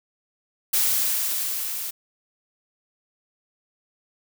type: noise with level ramp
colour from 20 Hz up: blue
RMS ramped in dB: -20 to -31 dBFS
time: 0.73-1.91 s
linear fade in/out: 10 ms
effects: none